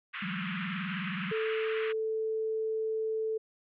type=band-pass noise; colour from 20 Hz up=pink; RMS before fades=-39 dBFS; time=0.13-1.93 s; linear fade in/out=20 ms; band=1200 to 3000 Hz; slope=48 dB/octave
type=tone with vibrato; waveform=sine; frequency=185 Hz; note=F#3; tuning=in tune; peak=-34 dBFS; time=0.22-1.32 s; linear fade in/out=5 ms; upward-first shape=triangle; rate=19 Hz; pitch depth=230 cents each way
type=tone; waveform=sine; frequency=440 Hz; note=A4; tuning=in tune; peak=-29 dBFS; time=1.31-3.38 s; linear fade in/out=10 ms
effects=none

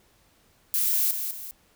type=noise with echo; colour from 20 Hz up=violet; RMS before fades=-24 dBFS; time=0.74-1.11 s; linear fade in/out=0 ms; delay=200 ms; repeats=2; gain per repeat=-7 dB; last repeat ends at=1.51 s; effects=pink hiss -62 dBFS RMS until 1.75 s

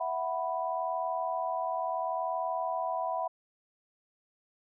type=chord; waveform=sine; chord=E suspended second; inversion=none; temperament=equal; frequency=659.3 / 740 / 987.8 Hz; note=E5 / F#5 / B5; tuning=0 / 0 / 0 cents; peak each=-34 dBFS; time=0-3.28 s; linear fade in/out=10 ms; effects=none

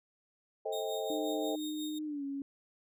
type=chord; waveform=sine; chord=A half-diminished seventh; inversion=none; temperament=just; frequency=440 / 528 / 633.6 / 792 Hz; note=A4 / C5 / Eb5 / G5; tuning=0 / +16 / +31 / +18 cents; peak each=-37 / -40 / -38 / -41 dBFS; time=0.65-1.56 s; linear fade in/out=10 ms
type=tone with tremolo; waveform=sawtooth; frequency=3700 Hz; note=A#7; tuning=14 cents flat; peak=-38 dBFS; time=0.72-1.99 s; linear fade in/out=10 ms; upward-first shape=sine; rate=5.6 Hz; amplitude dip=55%
type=tone with pitch glide; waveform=sine; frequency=306.2 to 277.6 Hz; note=D#4 to C#4; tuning=-28 to +3 cents; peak=-35 dBFS; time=1.1-2.42 s; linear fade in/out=2 ms; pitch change=-169 cents; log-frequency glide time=2.05-2.24 s
effects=none

